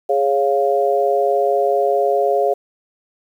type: chord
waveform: sine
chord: Db major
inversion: second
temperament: equal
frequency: 415.3 / 554.4 / 698.5 Hz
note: Ab4 / Db5 / F5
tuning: 0 / 0 / 0 cents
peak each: -18 dBFS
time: 0.09-2.54 s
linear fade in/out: 10 ms
effects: 8-bit